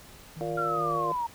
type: tone with tremolo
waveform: triangle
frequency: 158 Hz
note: D#3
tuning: 27 cents sharp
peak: -35 dBFS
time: 0.36-1.14 s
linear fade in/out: 10 ms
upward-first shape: square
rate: 2.4 Hz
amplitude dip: 25%
type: harmonic tone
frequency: 116.4 Hz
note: A#2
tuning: 2 cents flat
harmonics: 3 / 4 / 5 / 6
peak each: -35 / -35 / -35 / -35 dBFS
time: 0.41-1.12 s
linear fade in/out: 0 ms
type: linear sweep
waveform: sine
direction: down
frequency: 1396.9 to 915 Hz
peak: -27 dBFS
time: 0.57-1.27 s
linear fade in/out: 10 ms
effects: pink hiss -50 dBFS RMS until 1.34 s